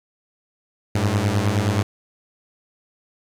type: beating tone pair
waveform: sawtooth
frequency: 98 / 107.5 Hz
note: G2 / A2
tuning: 0 / -40 cents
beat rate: 9.5 Hz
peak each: -17 dBFS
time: 0.95-1.83 s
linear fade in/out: 5 ms
effects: low-pass 10000 Hz 12 dB/octave + 8-bit